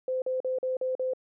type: tone bursts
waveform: sine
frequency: 515 Hz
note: C5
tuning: 28 cents flat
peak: -26 dBFS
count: 6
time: 0.08-1.135 s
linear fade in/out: 2 ms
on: 140 ms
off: 43 ms
effects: none